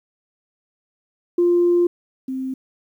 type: tone pair in turn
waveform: sine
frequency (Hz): 349.2 / 262.1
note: F4 / C4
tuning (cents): 0 / +3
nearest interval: perfect fourth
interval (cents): 497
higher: first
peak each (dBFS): -12 / -23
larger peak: first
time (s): 1.38-1.87 / 2.28-2.54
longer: first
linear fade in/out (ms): 5
effects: tanh soft clip ceiling -9 dBFS + 9-bit